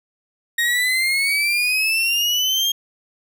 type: exponential sweep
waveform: 35% pulse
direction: up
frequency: 1864.7 to 3243 Hz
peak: -15 dBFS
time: 0.58-2.72 s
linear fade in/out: 5 ms
effects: none